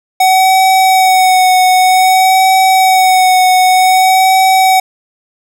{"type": "tone with vibrato", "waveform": "square", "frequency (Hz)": 749, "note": "F#5", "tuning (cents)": 21, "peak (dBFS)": -6, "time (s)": [0.2, 4.8], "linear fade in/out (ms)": 5, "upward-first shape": "sine", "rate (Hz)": 0.53, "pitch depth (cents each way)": 22, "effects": []}